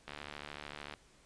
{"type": "click train", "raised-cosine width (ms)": 0.3, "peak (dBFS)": -27, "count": 64, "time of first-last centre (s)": [0.08, 0.938], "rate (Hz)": 73.4, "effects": ["pink hiss -64 dBFS RMS until 1.25 s", "resampled to 22050 Hz"]}